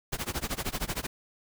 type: noise with tremolo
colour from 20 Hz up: pink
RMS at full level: -30 dBFS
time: 0.12-1.07 s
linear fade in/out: 10 ms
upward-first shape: sine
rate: 13 Hz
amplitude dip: 95%
effects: none